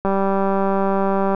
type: click train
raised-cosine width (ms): 1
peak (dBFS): -7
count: 254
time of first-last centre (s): 0.05-1.347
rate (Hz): 195
effects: none